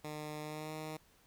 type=tone with pitch glide; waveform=10% pulse; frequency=151.6 to 155.68 Hz; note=D#3 to D#3; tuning=-45 to +1 cents; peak=-33 dBFS; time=0.04-0.97 s; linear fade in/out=5 ms; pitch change=+46 cents; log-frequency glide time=0.42-0.73 s; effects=pink hiss -67 dBFS RMS until 1.26 s